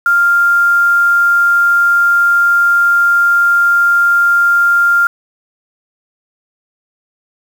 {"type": "tone with quantisation", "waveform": "sine", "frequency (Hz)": 1396.9, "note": "F6", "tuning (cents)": 0, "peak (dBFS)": -7, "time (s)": [0.06, 5.07], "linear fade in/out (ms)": 2, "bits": 5, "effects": []}